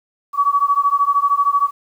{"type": "beating tone pair", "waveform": "sine", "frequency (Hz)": [1130, 1143], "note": ["C#6", "D6"], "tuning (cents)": [33, -47], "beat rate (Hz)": 13, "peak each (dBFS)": -16, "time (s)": [0.33, 1.71], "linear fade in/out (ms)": 50, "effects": ["8-bit"]}